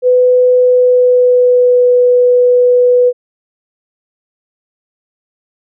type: tone with pitch glide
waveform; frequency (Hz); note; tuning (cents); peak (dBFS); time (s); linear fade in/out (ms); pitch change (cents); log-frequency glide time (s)
sine; 500 to 493.7; B4 to B4; +21 to -1; -5; 0.02-3.13; 50; -22; 0.56-1.87
effects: none